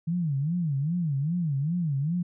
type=tone with vibrato; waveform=sine; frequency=155.56 Hz; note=D#3; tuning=in tune; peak=-24 dBFS; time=0.07-2.23 s; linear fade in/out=10 ms; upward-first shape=sine; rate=2.5 Hz; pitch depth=240 cents each way; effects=none